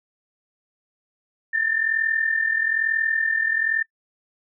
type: tone pair together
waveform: sine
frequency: 1758.9 / 1800 Hz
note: A6 / A6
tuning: -1 / +39 cents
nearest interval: unison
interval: 40 cents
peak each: -25 / -21 dBFS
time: 1.53-3.83 s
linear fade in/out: 10 ms
effects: noise-tail reverb RT60 0.1 s tail -24 dB re dry